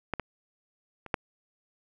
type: clicks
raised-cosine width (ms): 0.5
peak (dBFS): -14 / -17 / -27 / -10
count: 4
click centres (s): 0.137 / 0.197 / 1.063 / 1.142
effects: none